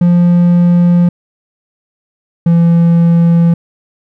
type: tone pair in turn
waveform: triangle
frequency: 174.61 / 169.05 Hz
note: F3 / E3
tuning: 0 / +44 cents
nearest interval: minor second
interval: 56 cents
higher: first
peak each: -3 dBFS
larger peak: neither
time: 0.01-1.09 / 2.46-3.54 s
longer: neither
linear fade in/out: 5 ms
effects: none